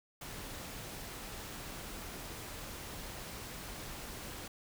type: noise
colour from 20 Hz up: pink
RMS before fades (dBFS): -45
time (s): 0.21-4.48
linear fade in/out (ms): 5
effects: none